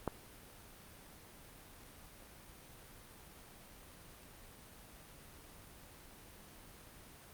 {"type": "click", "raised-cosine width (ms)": 1, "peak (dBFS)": -19, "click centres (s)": 0.077, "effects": ["pink hiss -56 dBFS RMS until 7.33 s", "Opus 32 kbps"]}